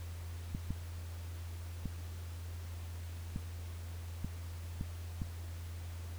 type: clicks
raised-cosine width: 5 ms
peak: -24 dBFS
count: 7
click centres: 0.549 / 0.706 / 1.857 / 3.361 / 4.246 / 4.811 / 5.218 s
effects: added 85 Hz sine -41 dBFS peak until 6.18 s + pink hiss -55 dBFS RMS until 6.18 s